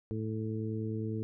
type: harmonic tone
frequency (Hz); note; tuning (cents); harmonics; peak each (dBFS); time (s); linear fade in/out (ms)
109.7; A2; -5; 1 / 2 / 3 / 4; -35 / -38 / -40 / -41; 0.11-1.23; 0
effects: none